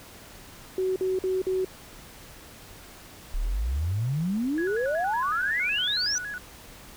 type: tone bursts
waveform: sine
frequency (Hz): 374.6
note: F#4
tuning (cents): +21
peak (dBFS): -23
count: 4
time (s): 0.78-1.647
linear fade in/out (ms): 2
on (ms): 180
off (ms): 49
type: exponential sweep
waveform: sine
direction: up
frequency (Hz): 32.7 to 6070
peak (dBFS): -24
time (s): 3.34-6.18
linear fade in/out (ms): 0
type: tone with vibrato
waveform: sine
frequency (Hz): 1568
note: G6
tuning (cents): 0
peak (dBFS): -32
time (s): 4.58-6.38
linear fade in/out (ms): 0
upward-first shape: square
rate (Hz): 5.4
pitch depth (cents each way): 110
effects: pink hiss -47 dBFS RMS until 6.96 s